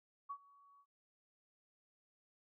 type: tone with ADSR envelope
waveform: sine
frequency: 1126 Hz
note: C#6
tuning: 27 cents sharp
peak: -40 dBFS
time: 0.29-0.86 s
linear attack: 17 ms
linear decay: 66 ms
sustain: -23 dB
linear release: 60 ms
effects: none